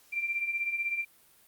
sine beating tone pair, 2349 / 2365 Hz, D7 / D7, 0 / +12 cents, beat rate 16 Hz, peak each -36 / -30 dBFS, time 0.12-1.05 s, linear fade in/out 20 ms, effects white hiss -61 dBFS RMS until 1.47 s + Opus 48 kbps

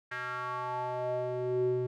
square tone with band-pass filter sweep, 125.1 Hz, B2, 23 cents sharp, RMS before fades -33 dBFS, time 0.11-1.87 s, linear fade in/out 10 ms, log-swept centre 1700 to 300 Hz, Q 4.2, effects none

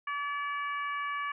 harmonic tone, 574 Hz, D5, 40 cents flat, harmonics 2 / 3 / 4 / 5, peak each -33 / -38 / -40 / -48 dBFS, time 0.07-1.32 s, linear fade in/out 5 ms, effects none

